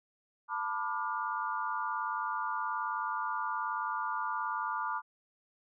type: chord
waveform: sine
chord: B half-diminished seventh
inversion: third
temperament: just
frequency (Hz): 889 / 987.8 / 1185.3 / 1422.4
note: A5 / B5 / D6 / F6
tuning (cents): +18 / 0 / +16 / +31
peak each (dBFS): -38 / -37 / -36 / -39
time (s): 0.48-5.02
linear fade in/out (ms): 50
effects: none